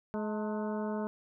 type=harmonic tone with a mistuned harmonic; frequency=212.2 Hz; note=G#3; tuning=38 cents sharp; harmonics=1 / 2 / 3 / 4 / 5 / 6 / 7; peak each=-34 / -38 / -40 / -43 / -47 / -50 / -50 dBFS; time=0.14-1.07 s; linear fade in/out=0 ms; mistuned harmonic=4; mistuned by=+79 cents; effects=none